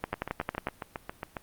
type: two click trains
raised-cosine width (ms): 0.5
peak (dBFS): -19 / -14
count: 10 / 8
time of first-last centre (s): 0.14-1.368 / 0.04-0.671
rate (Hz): 7.33 / 11.1
effects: pink hiss -58 dBFS RMS until 1.42 s + Opus 32 kbps